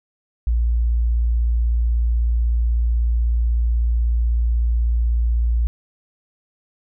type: tone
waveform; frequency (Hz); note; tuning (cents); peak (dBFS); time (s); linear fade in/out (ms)
sine; 58.1; A#1; -5; -15; 0.47-5.67; 0
effects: none